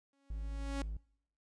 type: tone with exponential growth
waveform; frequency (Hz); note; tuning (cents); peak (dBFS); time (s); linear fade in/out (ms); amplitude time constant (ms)
sawtooth; 277.2; C#4; 0; -32; 0.13-0.82; 2; 150
type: tone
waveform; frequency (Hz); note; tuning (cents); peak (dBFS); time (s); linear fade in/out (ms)
triangle; 53; G#1; +36; -35; 0.3-0.97; 5
effects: noise-tail reverb RT60 0.7 s tail -26 dB re dry + resampled to 22050 Hz